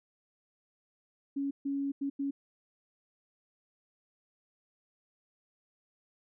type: tone bursts at uneven times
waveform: sine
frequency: 278.4 Hz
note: C#4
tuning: 8 cents sharp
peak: -30 dBFS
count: 4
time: 1.36-1.51 / 1.65-1.92 / 2.01-2.1 / 2.19-2.31 s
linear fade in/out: 10 ms
effects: none